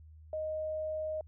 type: tone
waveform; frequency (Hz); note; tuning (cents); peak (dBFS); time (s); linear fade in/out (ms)
sine; 622.3; D#5; 0; -33; 0.33-1.21; 2
effects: added 78 Hz sine -51 dBFS peak until 1.27 s